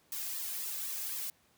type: noise with flanger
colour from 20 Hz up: blue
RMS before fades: -38 dBFS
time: 0.12-1.3 s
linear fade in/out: 2 ms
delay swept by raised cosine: 1.3 to 2.19 ms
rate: 3.9 Hz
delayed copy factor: -0.65
effects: pink hiss -68 dBFS RMS until 1.57 s + high-pass 80 Hz 12 dB/octave